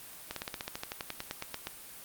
slowing click train, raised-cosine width 0.2 ms, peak -18 dBFS, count 17, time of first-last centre 0.31-1.671 s, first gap 53 ms, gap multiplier 1.06, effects white hiss -48 dBFS RMS until 2.04 s + Opus 32 kbps

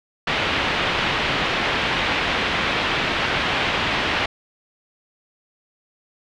white low-pass noise, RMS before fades -22 dBFS, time 0.27-4.26 s, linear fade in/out 5 ms, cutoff 3200 Hz, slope 24 dB/octave, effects none

